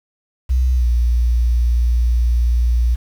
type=tone with pitch glide; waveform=sine; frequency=63.2 to 59.31 Hz; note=B1 to A#1; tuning=+41 to +31 cents; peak=-12 dBFS; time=0.49-2.96 s; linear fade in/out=20 ms; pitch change=-110 cents; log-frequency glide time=0.74-0.86 s; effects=7-bit